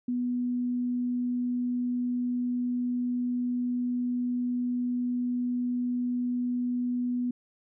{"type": "tone", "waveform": "sine", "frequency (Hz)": 245.9, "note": "B3", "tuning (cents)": -7, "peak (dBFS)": -26, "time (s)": [0.08, 7.31], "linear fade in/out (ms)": 5, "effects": []}